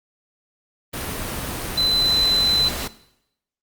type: tone in noise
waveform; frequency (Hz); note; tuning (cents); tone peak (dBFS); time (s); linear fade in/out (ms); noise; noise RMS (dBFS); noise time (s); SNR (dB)
sine; 4027; B7; +33; -16; 1.77-2.69; 10; pink; -28; 0.93-2.88; +9
effects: noise-tail reverb RT60 0.8 s tail -17 dB re dry + Opus 32 kbps